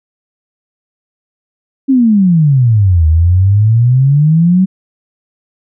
sine exponential two-way sweep, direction down then up, 277.2 to 77.4 to 192 Hz, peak -5 dBFS, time 1.88-4.66 s, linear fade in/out 20 ms, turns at 3.07 s, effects none

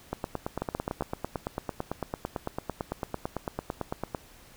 two click trains, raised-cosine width 1 ms, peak -15 / -16 dBFS, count 4 / 37, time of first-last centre 0.62-1.009 / 0.13-4.148 s, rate 7.72 / 8.96 Hz, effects pink hiss -54 dBFS RMS until 4.56 s

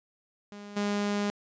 sawtooth tone with level steps, 204.7 Hz, G#3, 25 cents flat, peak -38 / -23 dBFS, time 0.52-1.3 s, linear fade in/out 0 ms, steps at 0.76 s, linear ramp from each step 10 ms, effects resampled to 16000 Hz

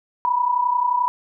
sine tone pair together, 954 / 985.4 Hz, A#5 / B5, +40 / -4 cents, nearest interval minor second, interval 56 cents, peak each -23 / -18 dBFS, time 0.25-1.08 s, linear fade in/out 0 ms, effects none

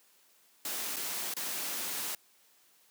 white noise with dropouts, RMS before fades -36 dBFS, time 0.65-2.15 s, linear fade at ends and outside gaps 2 ms, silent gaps 0.961-0.966 / 1.339-1.366 s, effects white hiss -65 dBFS RMS until 2.9 s + high-pass 200 Hz 12 dB/octave

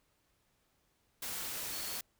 sine tone in noise, 4393 Hz, C#8, 16 cents flat, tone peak -47 dBFS, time 1.72-1.98 s, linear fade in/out 5 ms, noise white, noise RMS -40 dBFS, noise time 1.22-2.01 s, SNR -10 dB, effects pink hiss -75 dBFS RMS until 2.19 s

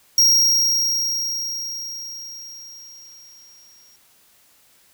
square tone with exponential decay, 5610 Hz, F8, 7 cents sharp, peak -11 dBFS, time 0.18-3.96 s, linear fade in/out 2 ms, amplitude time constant 820 ms, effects white hiss -56 dBFS RMS until 4.93 s

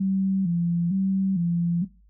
sine tone with vibrato, 181.5 Hz, F#3, 33 cents flat, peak -21 dBFS, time 0-1.85 s, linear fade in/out 10 ms, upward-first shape square, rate 1.1 Hz, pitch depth 100 cents each way, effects noise-tail reverb RT60 0.3 s tail -19 dB re dry + added 51 Hz sine -53 dBFS peak until 2.09 s

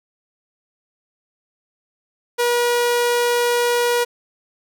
sawtooth tone, 481 Hz, B4, 46 cents flat, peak -12 dBFS, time 2.38-4.05 s, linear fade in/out 20 ms, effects none

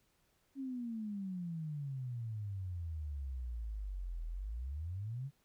sine exponential two-way sweep, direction down then up, 277.2 to 40.02 to 144.6 Hz, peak -38 dBFS, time 0.55-5.31 s, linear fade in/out 50 ms, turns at 4.26 s, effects pink hiss -75 dBFS RMS until 5.44 s

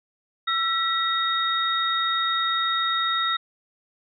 sine tone cluster, 1336 / 1934 / 3729 Hz, E6 / B6 / A#7, +23 / -37 / 0 cents, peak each -24 / -29 / -25 dBFS, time 0.47-3.37 s, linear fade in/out 10 ms, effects none

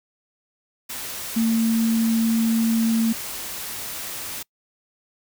sine tone in noise, 226.7 Hz, A#3, 48 cents flat, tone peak -17 dBFS, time 1.36-3.13 s, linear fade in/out 10 ms, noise white, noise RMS -32 dBFS, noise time 0.89-4.43 s, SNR +12 dB, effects noise-tail reverb RT60 0.1 s tail -25 dB re dry

